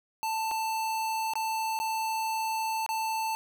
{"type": "tone with dropouts", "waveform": "square", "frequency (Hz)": 886, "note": "A5", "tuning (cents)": 12, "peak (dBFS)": -29, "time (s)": [0.23, 3.35], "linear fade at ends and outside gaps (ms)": 0, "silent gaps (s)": [[0.512, 0.515], [1.336, 1.355], [1.79, 1.8], [2.863, 2.89]], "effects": ["10-bit"]}